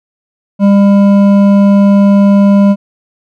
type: tone with hard clipping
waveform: triangle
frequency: 200 Hz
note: G3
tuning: 35 cents sharp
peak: -5 dBFS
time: 0.59-2.76 s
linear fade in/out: 50 ms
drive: 13 dB
effects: none